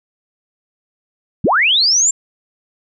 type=linear sweep; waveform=sine; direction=up; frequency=98 to 7459 Hz; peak=-10 dBFS; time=1.44-2.11 s; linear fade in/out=5 ms; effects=none